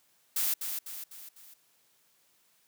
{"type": "noise with echo", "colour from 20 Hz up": "blue", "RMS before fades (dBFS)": -29, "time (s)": [0.36, 0.54], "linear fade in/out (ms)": 5, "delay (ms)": 250, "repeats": 4, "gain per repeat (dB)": -6, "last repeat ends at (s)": 1.54, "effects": ["white hiss -68 dBFS RMS until 2.67 s", "high-pass 100 Hz 12 dB/octave"]}